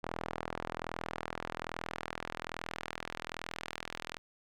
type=tone with band-pass filter sweep; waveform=sawtooth; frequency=41.2 Hz; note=E1; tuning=in tune; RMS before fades=-42 dBFS; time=0.03-4.18 s; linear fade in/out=0 ms; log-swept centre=940 to 2700 Hz; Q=0.76; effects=none